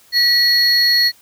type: tone pair together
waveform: triangle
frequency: 1932 / 4337 Hz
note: B6 / C#8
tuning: -39 / -39 cents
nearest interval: octave + major second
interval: 1400 cents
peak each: -15 / -11 dBFS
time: 0.12-1.12 s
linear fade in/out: 50 ms
effects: white hiss -50 dBFS RMS until 1.21 s